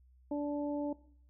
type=harmonic tone; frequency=290.9 Hz; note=D4; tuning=16 cents flat; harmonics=1 / 2 / 3; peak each=-33 / -38 / -45 dBFS; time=0.31-0.93 s; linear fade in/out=5 ms; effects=noise-tail reverb RT60 0.6 s tail -19 dB re dry + added 63 Hz sine -60 dBFS peak until 1.29 s